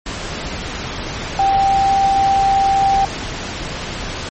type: tone in noise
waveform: sine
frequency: 784 Hz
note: G5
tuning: in tune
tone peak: -11 dBFS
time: 1.39-3.05 s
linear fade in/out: 2 ms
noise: pink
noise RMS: -25 dBFS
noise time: 0.06-4.29 s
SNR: +11 dB
effects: low-pass 7000 Hz 12 dB/octave + MP3 32 kbps